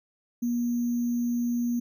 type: tone with sample-and-hold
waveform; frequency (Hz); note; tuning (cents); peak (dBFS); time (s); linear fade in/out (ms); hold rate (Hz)
sine; 239.5; A#3; +47; -24; 0.42-1.8; 10; 6300
effects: none